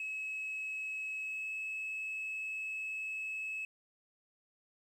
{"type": "tone with pitch glide", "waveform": "sine", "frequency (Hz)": [2574, 2589], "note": ["E7", "E7"], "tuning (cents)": [-42, -32], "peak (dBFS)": -35, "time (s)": [0, 3.65], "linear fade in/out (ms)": 2, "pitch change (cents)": 10, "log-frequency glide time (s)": [1.21, 1.51], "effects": ["tanh soft clip ceiling -34 dBFS", "11-bit"]}